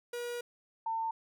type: tone pair in turn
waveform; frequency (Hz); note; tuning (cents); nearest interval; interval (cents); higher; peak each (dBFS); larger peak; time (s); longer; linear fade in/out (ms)
45% pulse / sine; 480.7 / 901.2; B4 / A5; -47 / +41; major seventh; 1088; second; -36 / -31; second; 0.13-0.41 / 0.86-1.11; first; 5
effects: none